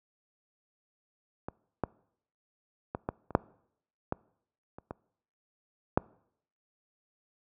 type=clicks; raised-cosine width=1 ms; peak=-22 / -14 / -19 / -16 / -28 / -6 / -16 / -30 / -23 / -8 dBFS; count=10; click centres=1.485 / 1.837 / 2.949 / 3.089 / 3.307 / 3.351 / 4.124 / 4.785 / 4.909 / 5.975 s; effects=noise-tail reverb RT60 0.7 s tail -24 dB re dry + high-pass 60 Hz 12 dB/octave